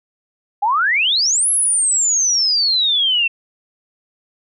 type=exponential two-way sweep; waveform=sine; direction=up then down; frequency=784 to 11175 to 2666 Hz; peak=-13 dBFS; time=0.62-3.28 s; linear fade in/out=10 ms; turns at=1.5 s; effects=none